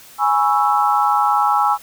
sine chord, C# minor seventh, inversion second, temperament equal, 830.6 / 987.8 / 1108.7 / 1318.5 Hz, G#5 / B5 / C#6 / E6, 0 / 0 / 0 / 0 cents, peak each -16 / -22 / -21 / -18 dBFS, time 0.18-1.78 s, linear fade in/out 50 ms, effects white hiss -43 dBFS RMS until 1.82 s

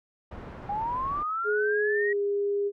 pink low-pass noise, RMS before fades -41 dBFS, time 0.31-1.23 s, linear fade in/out 5 ms, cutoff 1300 Hz, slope 12 dB/octave
sine linear sweep, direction up, 796 to 1914 Hz, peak -27 dBFS, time 0.69-2.13 s, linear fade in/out 5 ms
sine tone with pitch glide, 420.2 to 404.9 Hz, G#4 to G#4, +20 to -44 cents, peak -24 dBFS, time 1.44-2.72 s, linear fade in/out 50 ms, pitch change -64 cents, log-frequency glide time 1.82-2.19 s
effects none

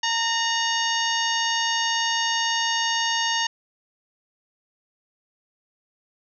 harmonic tone with a mistuned harmonic, 918 Hz, A#5, 27 cents flat, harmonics 1 / 2 / 3 / 4 / 5 / 6 / 7, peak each -27 / -27 / -27 / -31 / -32 / -32 / -31 dBFS, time 0.03-3.47 s, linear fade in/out 5 ms, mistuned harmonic 3, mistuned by +74 cents, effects none

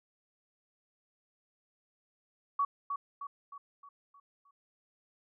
sine tone with echo, 1128 Hz, C#6, 30 cents sharp, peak -26 dBFS, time 2.59-2.65 s, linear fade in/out 5 ms, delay 310 ms, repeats 6, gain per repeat -6 dB, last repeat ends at 4.51 s, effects none

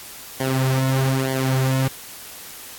sawtooth tone with flanger, 132.3 Hz, C3, 20 cents sharp, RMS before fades -20 dBFS, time 0.4-1.88 s, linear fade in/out 5 ms, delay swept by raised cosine 0.77 to 5.07 ms, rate 1.1 Hz, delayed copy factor -0.75, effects white hiss -38 dBFS RMS until 2.78 s + AAC 64 kbps

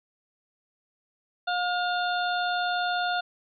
harmonic tone with a mistuned harmonic, 714 Hz, F5, 38 cents sharp, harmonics 1 / 2 / 4 / 5 / 6, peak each -27 / -29 / -41 / -35 / -39 dBFS, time 1.47-3.21 s, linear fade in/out 10 ms, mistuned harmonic 4, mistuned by -44 cents, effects none

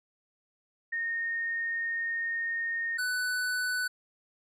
sine / square tone pair in turn, 1844 / 1494 Hz, A#6 / F#6, -19 / +16 cents, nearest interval major third, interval 365 cents, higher first, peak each -29 / -29 dBFS, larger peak neither, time 0.92-2.98 / 2.98-3.88 s, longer first, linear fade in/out 10 ms, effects resampled to 32000 Hz

